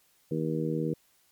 harmonic tone, 79.2 Hz, D#2, 31 cents sharp, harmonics 2 / 3 / 4 / 5 / 6, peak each -31 / -35 / -33 / -36 / -34 dBFS, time 0.31-0.94 s, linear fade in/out 5 ms, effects white hiss -66 dBFS RMS until 1.31 s + MP3 96 kbps

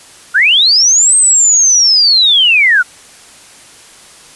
sine linear two-way sweep, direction up then down, 1374 to 8370 to 1374 Hz, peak -5 dBFS, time 0.34-2.83 s, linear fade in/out 20 ms, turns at 1.16 s, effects white hiss -38 dBFS RMS until 4.35 s + resampled to 24000 Hz

